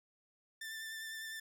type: tone with vibrato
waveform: sawtooth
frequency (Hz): 1776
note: A6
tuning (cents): +16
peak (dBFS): -39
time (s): 0.61-1.4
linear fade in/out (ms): 5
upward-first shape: triangle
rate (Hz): 9.9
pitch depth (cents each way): 22
effects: none